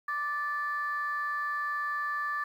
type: tone pair together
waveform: sine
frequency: 1174.7 / 1750.6 Hz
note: D6 / A6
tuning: 0 / -9 cents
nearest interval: perfect fifth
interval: 691 cents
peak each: -31 / -32 dBFS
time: 0.08-2.44 s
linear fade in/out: 5 ms
effects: tanh soft clip ceiling -23 dBFS + 10-bit